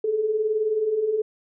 sine beating tone pair, 415.3 / 434.3 Hz, G#4 / A4, 0 / -23 cents, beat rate 19 Hz, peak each -29 / -21 dBFS, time 0.04-1.22 s, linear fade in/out 5 ms, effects none

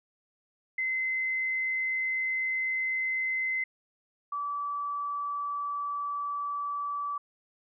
sine tone pair in turn, 2056 / 1153.9 Hz, C7 / D6, -31 / -31 cents, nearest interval minor seventh, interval 1000 cents, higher first, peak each -27 / -30 dBFS, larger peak first, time 0.78-3.64 / 4.32-7.18 s, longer neither, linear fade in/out 5 ms, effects none

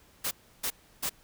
white noise bursts, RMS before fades -31 dBFS, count 3, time 0.24-1.096 s, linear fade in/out 10 ms, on 72 ms, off 320 ms, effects pink hiss -60 dBFS RMS until 1.23 s

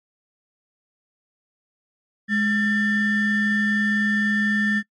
triangle ring-modulated tone, 789 Hz, G5, 11 cents sharp, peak -13 dBFS, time 2.28-4.83 s, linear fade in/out 50 ms, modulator 999 Hz, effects noise-tail reverb RT60 0.1 s tail -25 dB re dry + MP3 48 kbps

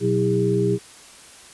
sine tone cluster, 122.5 / 184.4 / 323.9 / 402.7 Hz, B2 / F#3 / E4 / G4, -14 / -6 / -30 / +47 cents, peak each -23 / -24 / -26 / -20 dBFS, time 0-0.79 s, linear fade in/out 50 ms, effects white hiss -45 dBFS RMS until 1.53 s + resampled to 24000 Hz

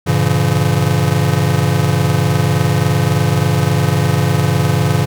square chord, G diminished seventh, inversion none, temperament just, 98 / 117.6 / 141.12 / 169.34 Hz, G2 / Bb2 / Db3 / Fb3, 0 / +16 / +31 / +47 cents, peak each -19 / -19 / -16 / -19 dBFS, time 0.06-5.06 s, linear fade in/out 20 ms, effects none

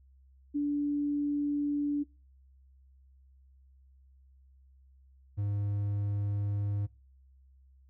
sine / triangle tone pair in turn, 290 / 101.88 Hz, D4 / G#2, -22 / -33 cents, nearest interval octave + tritone, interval 1811 cents, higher first, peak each -27 dBFS, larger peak neither, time 0.54-2.04 / 5.37-6.87 s, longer neither, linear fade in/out 20 ms, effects noise-tail reverb RT60 0.3 s tail -24 dB re dry + added 66 Hz sine -57 dBFS peak until 7.89 s

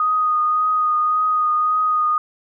sine tone with vibrato, 1241 Hz, D#6, 5 cents flat, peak -15 dBFS, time 0-2.18 s, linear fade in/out 2 ms, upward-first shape triangle, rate 1.8 Hz, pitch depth 19 cents each way, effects none

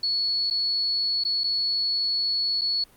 sine tone with dropouts, 4396 Hz, C#8, 15 cents flat, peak -22 dBFS, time 0.03-2.84 s, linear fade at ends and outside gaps 5 ms, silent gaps 0.501-0.508 / 1.238-1.249 / 1.436-1.44 / 2.612-2.616 s, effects pink hiss -56 dBFS RMS until 2.96 s + Opus 48 kbps

